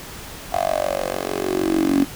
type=tone with high-pass filter sweep; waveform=10% pulse; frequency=46.63 Hz; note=F#1; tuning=14 cents sharp; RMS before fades=-21 dBFS; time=0.52-2.05 s; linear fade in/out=20 ms; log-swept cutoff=720 to 270 Hz; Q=8.4; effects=pink hiss -36 dBFS RMS until 2.15 s